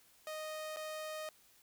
sawtooth tone with dropouts, 621 Hz, D#5, 3 cents flat, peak -37 dBFS, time 0.27-1.29 s, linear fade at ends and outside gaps 1 ms, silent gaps 0.762-0.769 s, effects white hiss -66 dBFS RMS until 1.62 s

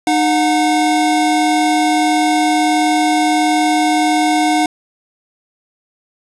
square tone pair together, 306.5 / 729 Hz, D#4 / F#5, -26 / -26 cents, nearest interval octave + minor third, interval 1500 cents, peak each -15 dBFS, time 0.07-4.66 s, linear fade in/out 2 ms, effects resampled to 24000 Hz + 7-bit

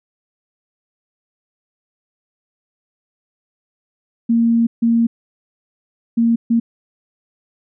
sine tone bursts at uneven times, 231.5 Hz, A#3, 12 cents flat, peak -11 dBFS, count 4, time 4.29-4.67 / 4.82-5.07 / 6.17-6.36 / 6.5-6.6 s, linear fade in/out 10 ms, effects none

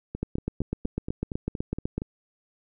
two click trains, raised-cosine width 3 ms, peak -14 / -19 dBFS, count 15 / 9, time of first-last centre 0.23-1.98 / 0.15-2.019 s, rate 8 / 4.28 Hz, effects none

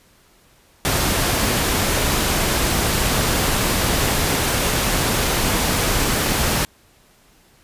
pink noise, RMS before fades -19 dBFS, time 0.85-6.65 s, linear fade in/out 0 ms, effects pink hiss -54 dBFS RMS until 7.63 s + resampled to 32000 Hz

